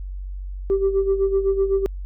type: tone with tremolo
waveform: sine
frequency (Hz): 390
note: G4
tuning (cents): -9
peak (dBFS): -13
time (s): 0.7-1.86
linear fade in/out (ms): 0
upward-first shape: sine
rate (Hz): 7.9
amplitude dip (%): 70
effects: tanh soft clip ceiling -12 dBFS + added 47 Hz sine -28 dBFS peak until 2.05 s